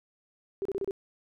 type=tone bursts; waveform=sine; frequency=392 Hz; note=G4; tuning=in tune; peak=-28 dBFS; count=5; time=0.62-0.909 s; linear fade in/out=0 ms; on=33 ms; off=31 ms; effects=none